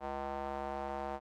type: tone with band-pass filter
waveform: square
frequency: 69.3 Hz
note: C#2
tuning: in tune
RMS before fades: -39 dBFS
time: 0-1.2 s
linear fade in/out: 50 ms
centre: 780 Hz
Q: 2.4
effects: AAC 64 kbps